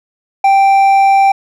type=tone with hard clipping; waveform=sine; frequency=784 Hz; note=G5; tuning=in tune; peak=-7 dBFS; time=0.44-1.32 s; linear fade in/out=5 ms; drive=5 dB; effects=none